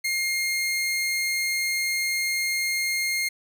sawtooth tone, 2128 Hz, C7, 29 cents sharp, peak -20 dBFS, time 0.04-3.29 s, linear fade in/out 10 ms, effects none

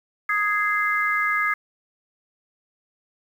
sine chord, Ab major, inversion second, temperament just, 1245.9 / 1661.2 / 2077 Hz, Eb6 / Ab6 / C7, +2 / 0 / -13 cents, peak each -24 dBFS, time 0.29-1.54 s, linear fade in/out 5 ms, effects 8-bit

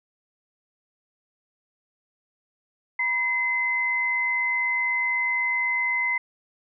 sine tone pair together, 968.4 / 2052 Hz, B5 / C7, -34 / -34 cents, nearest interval octave + minor second, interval 1300 cents, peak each -31 / -22 dBFS, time 2.99-6.18 s, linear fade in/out 5 ms, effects none

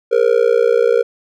triangle tone with amplitude modulation, 470 Hz, A#4, 14 cents sharp, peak -4 dBFS, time 0.11-1.03 s, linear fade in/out 20 ms, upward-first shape sine, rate 60.3 Hz, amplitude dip 100%, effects none

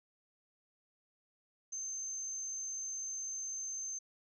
sine tone, 6272 Hz, G8, in tune, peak -38 dBFS, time 1.72-3.99 s, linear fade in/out 10 ms, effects none

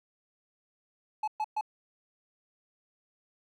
triangle tone bursts, 858 Hz, A5, 44 cents flat, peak -26 dBFS, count 3, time 1.23-1.611 s, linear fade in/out 5 ms, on 47 ms, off 120 ms, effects none

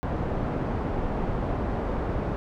pink low-pass noise, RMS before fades -28 dBFS, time 0.03-2.36 s, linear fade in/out 0 ms, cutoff 890 Hz, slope 12 dB/octave, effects none

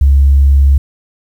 sine tone, 69.3 Hz, C#2, in tune, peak -3 dBFS, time 0.01-0.78 s, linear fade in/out 5 ms, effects tanh soft clip ceiling 0 dBFS + 7-bit

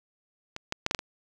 clicks, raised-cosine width 0.2 ms, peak -19 / -12 / -8 / -9 / -8 / -17 dBFS, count 6, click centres 0.564 / 0.724 / 0.864 / 0.911 / 0.948 / 0.991 s, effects none

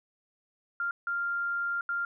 sine tone bursts at uneven times, 1395 Hz, F6, 2 cents flat, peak -28 dBFS, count 3, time 0.8-0.91 / 1.07-1.81 / 1.89-2.05 s, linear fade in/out 2 ms, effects none

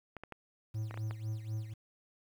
clicks, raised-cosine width 0.5 ms, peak -29 dBFS, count 7, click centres 0.167 / 0.236 / 0.323 / 0.91 / 0.942 / 0.975 / 1.11 s
triangle tone with tremolo, 109.1 Hz, A2, 14 cents flat, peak -31 dBFS, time 0.74-1.74 s, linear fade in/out 10 ms, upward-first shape sine, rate 4 Hz, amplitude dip 70%
effects 10-bit

